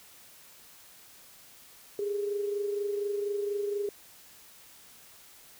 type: tone pair together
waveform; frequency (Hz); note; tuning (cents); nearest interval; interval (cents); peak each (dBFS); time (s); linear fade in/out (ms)
sine; 406.8 / 431; G#4 / A4; -36 / -36; minor second; 100; -29 / -39; 1.99-3.89; 2
effects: white hiss -54 dBFS RMS until 5.59 s

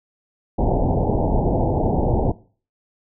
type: low-pass noise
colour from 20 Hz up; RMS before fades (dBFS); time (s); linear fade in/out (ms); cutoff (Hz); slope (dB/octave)
pink; -19; 0.58-2.32; 10; 890; 96
effects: noise-tail reverb RT60 0.4 s tail -19 dB re dry

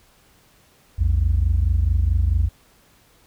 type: tone pair together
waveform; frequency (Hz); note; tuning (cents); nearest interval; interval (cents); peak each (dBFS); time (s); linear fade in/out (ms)
sine; 59.61 / 84.2; A#1 / E2; +39 / +37; tritone; 598; -17; 0.98-2.49; 20
effects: tanh soft clip ceiling -11 dBFS + pink hiss -56 dBFS RMS until 3.26 s

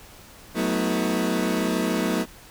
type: chord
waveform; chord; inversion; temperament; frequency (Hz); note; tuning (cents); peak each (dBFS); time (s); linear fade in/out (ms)
30% pulse; B dominant seventh; second; equal with one note detuned; 185 / 220 / 246.9 / 319.3; F#3 / A3 / B3 / D#4; 0 / 0 / 0 / +45; -25; 0.54-2.26; 50
effects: pink hiss -47 dBFS RMS until 2.5 s

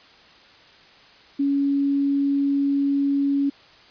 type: tone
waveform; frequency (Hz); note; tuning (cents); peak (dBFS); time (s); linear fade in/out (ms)
sine; 279.9; C#4; +17; -18; 1.39-3.5; 10
effects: white hiss -50 dBFS RMS until 3.9 s + resampled to 11025 Hz

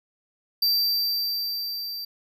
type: tone with level ramp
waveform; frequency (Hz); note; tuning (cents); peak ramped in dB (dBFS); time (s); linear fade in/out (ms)
square; 4682; D8; -6; -19 to -32; 0.62-2.05; 5
effects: none

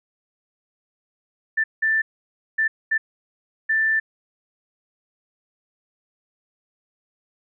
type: tone bursts at uneven times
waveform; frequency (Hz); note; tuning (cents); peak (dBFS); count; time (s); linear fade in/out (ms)
sine; 1771; A6; +11; -17; 5; 1.57-1.64 / 1.82-2.02 / 2.58-2.68 / 2.91-2.98 / 3.69-4; 10
effects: none

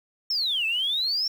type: exponential two-way sweep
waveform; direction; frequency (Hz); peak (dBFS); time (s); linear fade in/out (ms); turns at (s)
sine; down then up; 5500 to 2583 to 5500; -22; 0.3-1.28; 5; 0.66
effects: tanh soft clip ceiling -18 dBFS + 8-bit

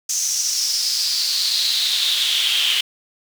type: noise with high-pass filter sweep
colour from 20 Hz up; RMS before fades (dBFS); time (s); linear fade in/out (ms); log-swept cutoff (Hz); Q
brown; -20; 0.09-2.81; 5; 6300 to 3000; 6
effects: none

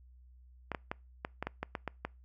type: clicks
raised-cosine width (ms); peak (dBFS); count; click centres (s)
0.5; -20; 10; 0.717 / 0.748 / 0.915 / 1.249 / 1.426 / 1.47 / 1.63 / 1.752 / 1.877 / 2.05
effects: noise-tail reverb RT60 0.3 s tail -26 dB re dry + added 62 Hz sine -55 dBFS peak until 2.24 s

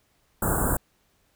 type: band-stop noise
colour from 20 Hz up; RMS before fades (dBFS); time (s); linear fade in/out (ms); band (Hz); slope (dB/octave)
pink; -24; 0.42-0.77; 5; 1600 to 7400; 96
effects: pink hiss -67 dBFS RMS until 1.35 s

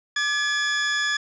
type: tone pair together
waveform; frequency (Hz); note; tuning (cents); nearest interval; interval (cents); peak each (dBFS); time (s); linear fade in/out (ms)
sawtooth; 1185.8 / 1703; D6 / G#6; +16 / +43; tritone; 627; -29 / -18; 0.16-1.17; 5
effects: resampled to 16000 Hz + 8-bit

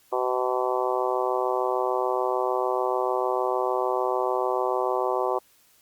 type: harmonic tone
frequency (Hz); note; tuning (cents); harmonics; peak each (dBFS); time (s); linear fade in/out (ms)
126.7; B2; +45; 3 / 4 / 5 / 6 / 7 / 8 / 9; -28 / -29 / -30 / -31 / -31 / -32 / -33; 0.12-5.39; 10
effects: white hiss -60 dBFS RMS until 5.81 s + Opus 48 kbps

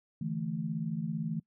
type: chord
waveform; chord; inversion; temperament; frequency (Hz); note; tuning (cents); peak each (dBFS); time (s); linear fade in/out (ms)
sine; D suspended second; none; equal; 146.83 / 164.81 / 220; D3 / E3 / A3; 0 / 0 / 0; -39 / -34 / -36; 0.21-1.4; 5
effects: noise-tail reverb RT60 0.1 s tail -24 dB re dry

